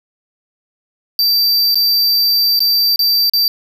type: tone with dropouts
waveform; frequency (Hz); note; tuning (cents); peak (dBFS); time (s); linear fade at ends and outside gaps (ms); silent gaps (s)
square; 4669; D8; -11; -11; 1.19-3.48; 1; 1.745-1.755 / 2.592-2.604 / 2.96-2.992 / 3.297-3.335
effects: none